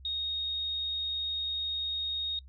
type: tone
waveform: sine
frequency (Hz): 3729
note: A#7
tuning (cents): 0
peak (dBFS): -30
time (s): 0.05-2.39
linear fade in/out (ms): 2
effects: noise-tail reverb RT60 0.1 s tail -26 dB re dry + added 66 Hz sine -48 dBFS peak until 2.48 s